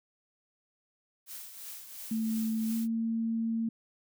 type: noise with tremolo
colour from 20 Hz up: blue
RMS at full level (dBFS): -42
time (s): 1.26-2.88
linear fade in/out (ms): 50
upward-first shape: triangle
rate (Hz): 2.9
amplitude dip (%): 60
type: tone with pitch glide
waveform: sine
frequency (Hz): 222.1 to 226.8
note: A3 to A#3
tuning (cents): +16 to -47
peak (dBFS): -28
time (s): 2.11-3.69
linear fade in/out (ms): 5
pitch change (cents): +37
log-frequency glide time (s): 2.67-2.74
effects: none